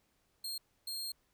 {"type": "tone bursts at uneven times", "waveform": "sawtooth", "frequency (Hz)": 4224, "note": "C8", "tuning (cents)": 16, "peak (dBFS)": -35, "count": 2, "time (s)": [[0.44, 0.58], [0.87, 1.12]], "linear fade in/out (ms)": 5, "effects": ["pink hiss -75 dBFS RMS until 1.33 s"]}